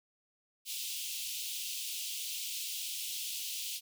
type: high-pass noise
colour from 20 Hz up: pink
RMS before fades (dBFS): -39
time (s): 0.65-3.81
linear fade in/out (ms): 50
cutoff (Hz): 2700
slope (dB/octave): 48
effects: none

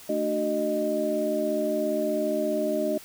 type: tone cluster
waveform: sine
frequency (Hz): 220.5 / 297.6 / 372.5 / 616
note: A3 / D4 / F#4 / D#5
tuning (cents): +4 / +23 / +12 / -17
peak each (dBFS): -32 / -30 / -31 / -26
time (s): 0.09-2.98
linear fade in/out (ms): 5
effects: white hiss -47 dBFS RMS until 3.04 s

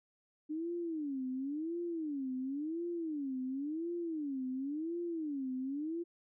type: tone with vibrato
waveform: sine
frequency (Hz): 298.2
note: D4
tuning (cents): +27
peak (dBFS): -35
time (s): 0.49-6.04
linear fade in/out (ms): 20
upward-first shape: sine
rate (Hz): 0.94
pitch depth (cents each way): 260
effects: none

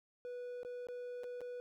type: tone with dropouts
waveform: triangle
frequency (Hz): 491.1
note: B4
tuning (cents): -10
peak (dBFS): -40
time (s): 0.25-1.6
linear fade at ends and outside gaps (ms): 0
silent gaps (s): 0.632-0.649 / 0.87-0.886 / 1.235-1.241 / 1.407-1.415
effects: none

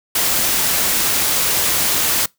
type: noise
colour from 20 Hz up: white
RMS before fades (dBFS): -17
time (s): 0.15-2.26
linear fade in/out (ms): 5
effects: noise-tail reverb RT60 0.2 s tail -25 dB re dry

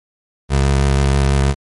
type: tone with vibrato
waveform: 25% pulse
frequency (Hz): 68.7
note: C#2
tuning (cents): -15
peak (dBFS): -8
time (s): 0.49-1.55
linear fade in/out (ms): 50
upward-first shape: sine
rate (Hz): 6.2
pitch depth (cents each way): 22
effects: MP3 48 kbps

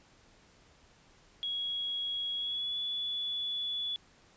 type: tone with pitch glide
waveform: sine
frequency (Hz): 3322 to 3427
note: G#7 to A7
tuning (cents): 0 to -46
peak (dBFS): -32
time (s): 1.43-3.96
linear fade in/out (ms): 0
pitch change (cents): +54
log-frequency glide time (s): 2.36-2.76
effects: pink hiss -62 dBFS RMS until 4.36 s + resampled to 16000 Hz

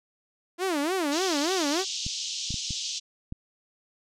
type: tone with vibrato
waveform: sawtooth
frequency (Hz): 329.6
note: E4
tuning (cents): 0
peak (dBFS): -21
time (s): 0.58-1.85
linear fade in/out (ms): 50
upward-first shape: sine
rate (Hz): 3.4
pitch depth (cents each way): 270
type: band-pass noise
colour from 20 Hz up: white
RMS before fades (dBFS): -33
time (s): 1.11-3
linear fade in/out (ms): 20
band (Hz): 2900 to 6700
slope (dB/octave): 48
type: clicks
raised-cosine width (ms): 5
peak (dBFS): -22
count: 5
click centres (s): 2.065 / 2.506 / 2.542 / 2.707 / 3.324
effects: low-pass 12000 Hz 12 dB/octave

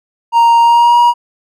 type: tone with pitch glide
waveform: triangle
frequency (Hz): 932.3 to 955.7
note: A#5 to A#5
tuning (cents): 0 to +43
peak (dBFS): -3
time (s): 0.32-1.14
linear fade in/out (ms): 50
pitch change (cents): +43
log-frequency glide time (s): 0.6-0.98
effects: none

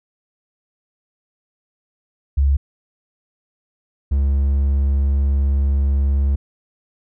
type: tone pair in turn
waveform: sine / triangle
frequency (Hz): 69.3 / 69.3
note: C#2 / C#2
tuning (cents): 0 / 0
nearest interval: unison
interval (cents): 0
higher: neither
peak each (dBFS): -12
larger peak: neither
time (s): 2.37-2.57 / 4.11-6.36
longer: second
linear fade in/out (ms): 10
effects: none

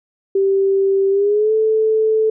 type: tone with pitch glide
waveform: sine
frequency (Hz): 390 to 437.8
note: G4 to A4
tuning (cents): -9 to -9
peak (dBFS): -12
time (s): 0.35-2.3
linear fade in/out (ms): 5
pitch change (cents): +200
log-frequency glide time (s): 1.1-1.53
effects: none

